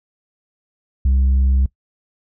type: tone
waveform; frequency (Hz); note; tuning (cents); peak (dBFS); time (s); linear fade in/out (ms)
sine; 65.9; C2; +13; -9; 1.05-1.66; 5
effects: noise-tail reverb RT60 0.1 s tail -22 dB re dry + tanh soft clip ceiling -11 dBFS